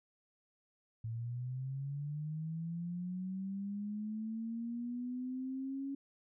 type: linear sweep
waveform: sine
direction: up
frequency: 111.4 to 277.2 Hz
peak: -37 dBFS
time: 1.04-5.95 s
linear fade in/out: 5 ms
effects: none